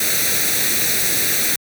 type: noise with comb filter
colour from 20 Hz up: white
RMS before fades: -18 dBFS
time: 0-1.56 s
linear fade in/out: 5 ms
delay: 0.49 ms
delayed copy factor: +0.7
effects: high-pass 100 Hz 12 dB/octave